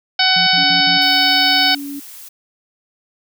harmonic tone, 750 Hz, F#5, 23 cents sharp, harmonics 1 / 2 / 3 / 4 / 5 / 6 / 7, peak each -19 / -19 / -19 / -19 / -19 / -19 / -19 dBFS, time 0.19-1.75 s, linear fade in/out 5 ms
sine tone bursts, 177 Hz, F3, 23 cents sharp, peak -25 dBFS, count 4, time 0.36-0.977 s, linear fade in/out 5 ms, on 110 ms, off 59 ms
sine tone, 282.6 Hz, C#4, 34 cents sharp, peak -25 dBFS, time 0.57-2 s, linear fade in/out 10 ms
blue noise, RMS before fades -36 dBFS, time 1.01-2.29 s, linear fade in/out 10 ms
effects none

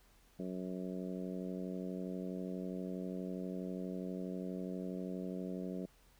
harmonic tone, 92.3 Hz, F#2, 4 cents flat, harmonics 2 / 3 / 4 / 5 / 6 / 7, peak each -41 / -45 / -47 / -49 / -51 / -52 dBFS, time 0.39-5.86 s, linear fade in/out 5 ms, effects added 43 Hz sine -67 dBFS peak until 6.19 s + pink hiss -68 dBFS RMS until 6.19 s

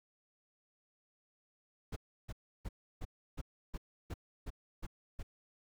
brown noise bursts, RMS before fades -40 dBFS, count 10, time 1.92-5.23 s, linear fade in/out 10 ms, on 43 ms, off 320 ms, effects none

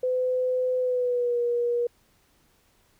sine tone with pitch glide, 507 to 478.5 Hz, B4 to A#4, +45 to +45 cents, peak -22 dBFS, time 0.03-1.87 s, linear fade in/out 5 ms, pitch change -100 cents, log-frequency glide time 0.79-1.39 s, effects pink hiss -64 dBFS RMS until 2.99 s

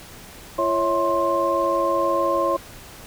sine tone cluster, 340.3 / 553 / 652 / 1055 Hz, F4 / C#5 / E5 / C6, -45 / -4 / -19 / +14 cents, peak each -26 / -22 / -27 / -22 dBFS, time 0.58-2.57 s, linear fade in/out 10 ms, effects pink hiss -42 dBFS RMS until 3.06 s

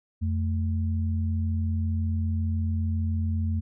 sine tone pair together, 87.31 / 220 Hz, F2 / A3, 0 / 0 cents, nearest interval octave + major third, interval 1600 cents, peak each -24 / -32 dBFS, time 0.21-3.61 s, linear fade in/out 20 ms, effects none

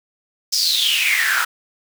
pink noise with high-pass filter sweep, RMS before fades -18 dBFS, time 0.52-1.45 s, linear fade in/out 10 ms, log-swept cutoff 5400 to 1300 Hz, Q 8.8, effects none

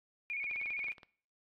sine tone with vibrato, 2314 Hz, D7, 26 cents flat, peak -35 dBFS, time 0.3-0.92 s, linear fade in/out 0 ms, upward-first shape square, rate 15 Hz, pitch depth 74 cents each way
clicks, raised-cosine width 0.3 ms, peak -35 dBFS, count 11, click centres 0.442 / 0.512 / 0.56 / 0.614 / 0.659 / 0.705 / 0.792 / 0.843 / 0.884 / 0.982 / 1.032 s
effects noise-tail reverb RT60 0.5 s tail -22 dB re dry + AAC 48 kbps

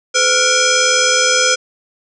sine tone with frequency modulation, 2308 Hz, D7, 31 cents flat, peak -10 dBFS, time 0.14-1.56 s, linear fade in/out 20 ms, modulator 939 Hz, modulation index 4.8, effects none

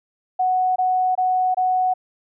sine tone bursts, 740 Hz, F#5, in tune, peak -16 dBFS, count 4, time 0.39-1.939 s, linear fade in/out 10 ms, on 370 ms, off 23 ms, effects none

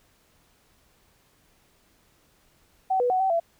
sine tone with pitch steps, 759 / 491.3 / 744 / 766 / 673 Hz, F#5 / B4 / F#5 / G5 / E5, +44 / -9 / +9 / -40 / +36 cents, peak -20 dBFS, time 2.9-3.4 s, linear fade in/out 10 ms, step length 100 ms, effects pink hiss -63 dBFS RMS until 3.59 s

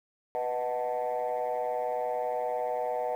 sine chord, B dominant seventh, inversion none, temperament equal, 493.9 / 622.3 / 740 / 880 Hz, B4 / D#5 / F#5 / A5, 0 / 0 / 0 / 0 cents, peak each -32 / -32 / -32 / -35 dBFS, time 0.35-3.15 s, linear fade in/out 0 ms, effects tanh soft clip ceiling -23 dBFS + 10-bit

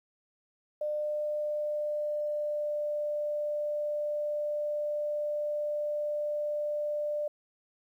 sine tone with pitch glide, 600 to 594.1 Hz, D5 to D5, +37 to +20 cents, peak -29 dBFS, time 0.81-7.28 s, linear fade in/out 5 ms, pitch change -17 cents, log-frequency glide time 1.01-2.8 s, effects 11-bit

